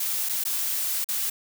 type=noise with dropouts; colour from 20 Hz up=blue; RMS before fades=-27 dBFS; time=0-1.3 s; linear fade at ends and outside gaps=5 ms; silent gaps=0.289-0.293 / 0.439-0.451 / 1.044-1.087 s; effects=none